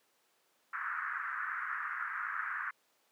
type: band-pass noise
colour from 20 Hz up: pink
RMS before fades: -38 dBFS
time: 0.73-2.71 s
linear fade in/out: 5 ms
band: 1200 to 1800 Hz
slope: 48 dB/octave
effects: pink hiss -72 dBFS RMS until 3.11 s + high-pass 400 Hz 12 dB/octave